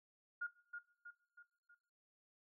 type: tone with echo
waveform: sine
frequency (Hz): 1425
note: F6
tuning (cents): +34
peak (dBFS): -38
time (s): 0.41-0.47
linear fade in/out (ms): 10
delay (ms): 320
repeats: 4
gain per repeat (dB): -6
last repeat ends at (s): 1.75
effects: noise-tail reverb RT60 0.7 s tail -21 dB re dry